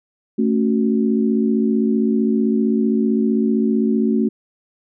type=chord; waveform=sine; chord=F# minor; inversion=first; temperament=just; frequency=222 / 277.5 / 370 Hz; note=A3 / C#4 / F#4; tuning=+16 / +2 / 0 cents; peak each=-16 / -21 / -22 dBFS; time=0.38-4.29 s; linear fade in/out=10 ms; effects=none